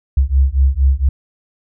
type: beating tone pair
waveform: sine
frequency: 65.41 / 69.71 Hz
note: C2 / C#2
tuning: 0 / +10 cents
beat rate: 4.3 Hz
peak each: -13 dBFS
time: 0.17-1.09 s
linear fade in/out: 5 ms
effects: none